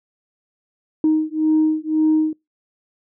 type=beating tone pair; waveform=sine; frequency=311.1 / 313 Hz; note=D#4 / D#4; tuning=0 / +10 cents; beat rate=1.9 Hz; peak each=-17 dBFS; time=1.04-2.33 s; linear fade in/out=2 ms; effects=noise-tail reverb RT60 0.2 s tail -26 dB re dry + tanh soft clip ceiling -9 dBFS